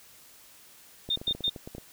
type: clicks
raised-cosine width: 2 ms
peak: -26 dBFS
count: 12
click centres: 1.09 / 1.174 / 1.215 / 1.279 / 1.31 / 1.35 / 1.407 / 1.48 / 1.562 / 1.675 / 1.75 / 1.782 s
type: tone bursts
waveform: sine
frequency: 3640 Hz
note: A#7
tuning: 42 cents flat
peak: -24 dBFS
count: 3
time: 1.1-1.497 s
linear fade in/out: 5 ms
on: 59 ms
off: 110 ms
effects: white hiss -54 dBFS RMS until 1.92 s